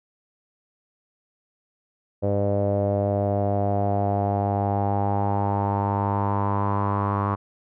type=tone with low-pass filter sweep; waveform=sawtooth; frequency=100.7 Hz; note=G2; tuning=47 cents sharp; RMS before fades=-23 dBFS; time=2.22-7.36 s; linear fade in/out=20 ms; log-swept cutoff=560 to 1100 Hz; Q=6.1; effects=none